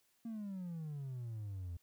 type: exponential sweep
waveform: triangle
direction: down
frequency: 233.1 to 83.5 Hz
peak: -38 dBFS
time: 0.25-1.77 s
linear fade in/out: 5 ms
effects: tanh soft clip ceiling -35 dBFS + white hiss -75 dBFS RMS until 1.82 s